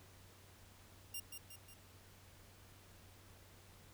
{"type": "tone with echo", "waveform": "5% pulse", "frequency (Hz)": 2794, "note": "F7", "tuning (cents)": 0, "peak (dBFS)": -33, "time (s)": [1.14, 1.2], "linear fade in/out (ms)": 5, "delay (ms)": 180, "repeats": 3, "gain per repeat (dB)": -5, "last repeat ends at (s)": 1.74, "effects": ["added 94 Hz sine -63 dBFS peak until 3.93 s", "pink hiss -63 dBFS RMS until 3.93 s"]}